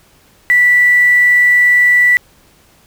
sine tone with quantisation, 1963 Hz, B6, 11 cents flat, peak -6 dBFS, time 0.5-2.17 s, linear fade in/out 0 ms, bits 5, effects pink hiss -49 dBFS RMS until 2.86 s

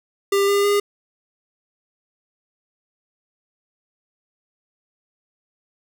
square tone with pitch steps, 397.8 / 402.7 / 407.6 Hz, G4 / G4 / G#4, +25 / +47 / -32 cents, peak -16 dBFS, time 0.32-0.8 s, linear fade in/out 5 ms, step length 160 ms, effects none

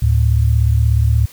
sine tone pair together, 73.42 / 110.17 Hz, D2 / A2, 0 / +3 cents, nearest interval perfect fifth, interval 703 cents, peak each -13 dBFS, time 0.02-1.26 s, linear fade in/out 5 ms, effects white hiss -42 dBFS RMS until 1.32 s

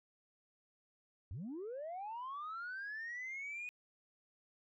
sine linear sweep, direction up, 73.4 to 2489 Hz, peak -40 dBFS, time 1.31-3.69 s, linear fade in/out 0 ms, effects tanh soft clip ceiling -39 dBFS

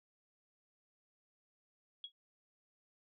sine tone with exponential decay, 3322 Hz, G#7, in tune, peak -39 dBFS, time 2.04-2.12 s, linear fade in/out 2 ms, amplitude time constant 17 ms, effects none

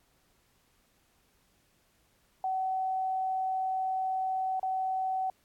sine tone with dropouts, 756 Hz, F#5, 37 cents sharp, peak -28 dBFS, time 2.44-5.3 s, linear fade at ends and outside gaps 2 ms, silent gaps 4.596-4.629 s, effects pink hiss -69 dBFS RMS until 5.44 s + AAC 64 kbps

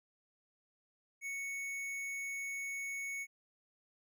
sine tone with tanh clipping, 2217 Hz, C#7, in tune, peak -40 dBFS, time 1.21-3.27 s, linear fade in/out 50 ms, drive 15 dB, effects none

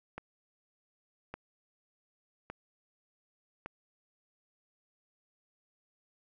click train, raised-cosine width 0.5 ms, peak -25 dBFS, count 4, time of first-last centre 0.18-3.66 s, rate 0.862 Hz, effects none

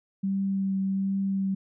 sine tone with vibrato, 194 Hz, G3, 18 cents flat, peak -24 dBFS, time 0.23-1.55 s, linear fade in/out 10 ms, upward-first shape triangle, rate 1.3 Hz, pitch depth 14 cents each way, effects none

